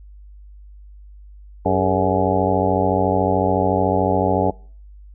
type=harmonic tone with a mistuned harmonic; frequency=93.8 Hz; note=F#2; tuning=24 cents sharp; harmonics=1 / 2 / 3 / 4 / 5 / 6 / 7 / 8 / 9; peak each=-24 / -24 / -24 / -24 / -24 / -24 / -24 / -24 / -24 dBFS; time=1.65-4.51 s; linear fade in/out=10 ms; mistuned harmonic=4; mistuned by=+110 cents; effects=noise-tail reverb RT60 0.5 s tail -26 dB re dry + added 50 Hz sine -39 dBFS peak until 5.14 s